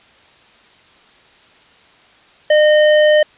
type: tone with sample-and-hold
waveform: sine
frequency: 606 Hz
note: D#5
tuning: 46 cents flat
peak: -7 dBFS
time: 2.5-3.23 s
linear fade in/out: 5 ms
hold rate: 2450 Hz
effects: white hiss -48 dBFS RMS until 3.37 s + resampled to 8000 Hz

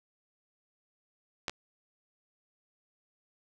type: clicks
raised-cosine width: 0.2 ms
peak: -14 / -21 dBFS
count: 2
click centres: 1.482 / 1.496 s
effects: none

